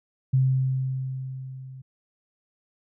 sine tone with level ramp, 131.3 Hz, C3, 6 cents sharp, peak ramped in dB -16 to -39 dBFS, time 0.33-1.82 s, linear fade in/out 10 ms, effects none

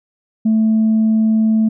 sine tone, 220 Hz, A3, in tune, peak -9 dBFS, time 0.45-1.69 s, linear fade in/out 10 ms, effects tanh soft clip ceiling -8 dBFS

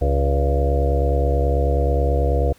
harmonic tone with a mistuned harmonic, 69.3 Hz, C#2, in tune, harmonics 1 / 2 / 4 / 5 / 6 / 7 / 8 / 9 / 10, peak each -17 / -27 / -31 / -31 / -31 / -24 / -28 / -38 / -28 dBFS, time 0.01-2.53 s, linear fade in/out 10 ms, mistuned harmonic 8, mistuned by +40 cents, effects pink hiss -53 dBFS RMS until 2.58 s

